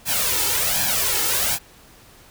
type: noise with flanger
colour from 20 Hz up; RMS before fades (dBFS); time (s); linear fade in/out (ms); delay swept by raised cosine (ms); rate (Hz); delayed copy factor
white; -21; 0.05-1.59; 50; 1.2 to 2.3; 1.3; +0.7
effects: pink hiss -49 dBFS RMS until 2.3 s